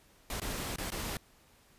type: noise with dropouts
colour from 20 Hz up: pink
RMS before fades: -37 dBFS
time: 0.3-1.17 s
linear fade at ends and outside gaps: 2 ms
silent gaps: 0.4-0.417 / 0.76-0.783 / 0.904-0.919 s
effects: pink hiss -63 dBFS RMS until 1.78 s + resampled to 32000 Hz